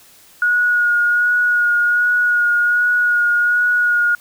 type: tone with vibrato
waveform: sine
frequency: 1446 Hz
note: F#6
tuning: 40 cents flat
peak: -12 dBFS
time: 0.42-4.15 s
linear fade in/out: 2 ms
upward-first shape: sine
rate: 1.3 Hz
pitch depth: 17 cents each way
effects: white hiss -47 dBFS RMS until 4.2 s